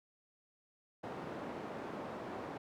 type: band-pass noise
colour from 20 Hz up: white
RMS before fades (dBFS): -44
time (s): 1.03-2.58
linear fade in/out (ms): 10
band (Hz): 140 to 740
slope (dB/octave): 12
effects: none